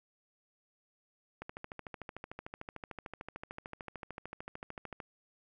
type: click train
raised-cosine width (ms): 0.5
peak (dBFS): -27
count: 49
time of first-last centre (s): 1.42-5.002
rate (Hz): 13.4
effects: none